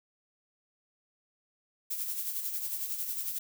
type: noise with tremolo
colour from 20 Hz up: violet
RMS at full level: -33 dBFS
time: 1.9-3.39 s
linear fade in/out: 10 ms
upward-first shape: sine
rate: 11 Hz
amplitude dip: 50%
effects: none